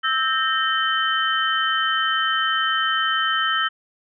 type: tone cluster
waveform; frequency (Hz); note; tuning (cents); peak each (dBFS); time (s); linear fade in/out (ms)
sine; 1307 / 1580 / 1840 / 3071; E6 / G6 / A#6 / G7; -15 / +13 / -23 / -36; -22 / -26 / -25 / -24; 0.03-3.69; 20
effects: none